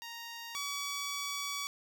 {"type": "tone pair in turn", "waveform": "10% pulse", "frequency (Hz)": [932.3, 1138.6], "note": ["A#5", "C#6"], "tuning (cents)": [0, 46], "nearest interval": "minor third", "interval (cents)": 346, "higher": "second", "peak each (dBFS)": [-34, -27], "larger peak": "second", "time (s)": [[0.02, 0.55], [0.55, 1.67]], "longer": "second", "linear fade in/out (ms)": 0, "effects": []}